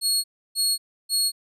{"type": "tone bursts", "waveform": "25% pulse", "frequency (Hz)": 4327, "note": "C#8", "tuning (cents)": -43, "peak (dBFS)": -15, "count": 3, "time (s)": [0.01, 1.32], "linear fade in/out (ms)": 50, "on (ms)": 230, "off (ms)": 310, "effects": []}